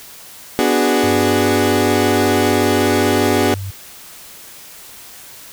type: chord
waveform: 30% pulse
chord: G# half-diminished seventh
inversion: first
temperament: equal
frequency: 246.9 / 293.7 / 370 / 415.3 Hz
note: B3 / D4 / F#4 / G#4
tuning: 0 / 0 / 0 / 0 cents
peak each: -16 dBFS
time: 0.59-3.54 s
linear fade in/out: 0 ms
type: tone with pitch glide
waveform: sine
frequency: 98.5 to 97.37 Hz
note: G2 to G2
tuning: +9 to -11 cents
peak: -23 dBFS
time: 1.03-3.71 s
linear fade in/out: 10 ms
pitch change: -20 cents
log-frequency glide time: 2.25-2.92 s
effects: white hiss -38 dBFS RMS until 5.52 s